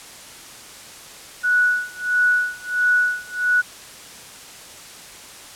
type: tone with tremolo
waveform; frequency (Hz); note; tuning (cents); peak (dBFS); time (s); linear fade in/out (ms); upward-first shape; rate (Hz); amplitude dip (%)
sine; 1472; F#6; -9; -13; 1.43-3.62; 20; sine; 1.5; 95
effects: white hiss -40 dBFS RMS until 5.55 s + low-pass 10000 Hz 12 dB/octave